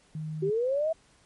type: tone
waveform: sine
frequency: 155.56 Hz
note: D#3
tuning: in tune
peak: -32 dBFS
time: 0.15-0.5 s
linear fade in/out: 2 ms
type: linear sweep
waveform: sine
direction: up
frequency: 370 to 659.3 Hz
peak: -24 dBFS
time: 0.42-0.93 s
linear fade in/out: 10 ms
effects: pink hiss -62 dBFS RMS until 1.25 s + MP3 48 kbps